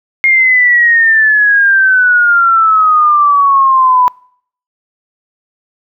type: exponential sweep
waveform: sine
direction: down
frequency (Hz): 2140 to 987.8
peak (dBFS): -5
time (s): 0.24-4.08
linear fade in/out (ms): 0
effects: noise-tail reverb RT60 0.6 s tail -26 dB re dry